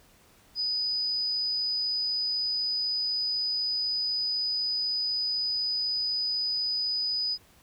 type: tone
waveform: sine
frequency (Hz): 4978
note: D#8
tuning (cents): 0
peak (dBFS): -26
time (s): 0.55-7.38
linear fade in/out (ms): 50
effects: pink hiss -59 dBFS RMS until 7.62 s